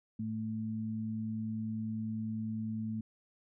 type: tone pair together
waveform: sine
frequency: 110 / 220 Hz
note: A2 / A3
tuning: 0 / 0 cents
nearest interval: octave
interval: 1200 cents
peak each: -40 / -35 dBFS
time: 0.19-3.01 s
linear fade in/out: 5 ms
effects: none